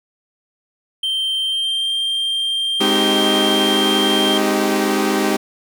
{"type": "tone with pitch glide", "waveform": "triangle", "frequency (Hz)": [3136, 3178], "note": ["G7", "G7"], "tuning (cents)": [0, 23], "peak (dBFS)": -16, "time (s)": [1.03, 4.38], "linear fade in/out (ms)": 5, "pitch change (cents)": 23, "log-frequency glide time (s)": [1.42, 1.92]}
{"type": "chord", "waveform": "sawtooth", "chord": "Ab major seventh", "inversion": "none", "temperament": "equal with one note detuned", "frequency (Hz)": [207.7, 261.6, 311.1, 386.6], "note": ["Ab3", "C4", "Eb4", "G4"], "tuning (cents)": [0, 0, 0, -24], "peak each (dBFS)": [-17, -19, -17, -16], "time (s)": [2.8, 5.37], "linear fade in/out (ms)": 10}
{"effects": []}